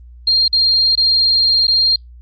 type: tone with dropouts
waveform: sine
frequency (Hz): 4207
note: C8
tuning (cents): +9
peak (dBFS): -10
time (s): 0.27-1.96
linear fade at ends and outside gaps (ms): 5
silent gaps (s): 0.48-0.528 / 0.954-0.975 / 1.67-1.679
effects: added 60 Hz sine -36 dBFS peak until 2.21 s + Opus 32 kbps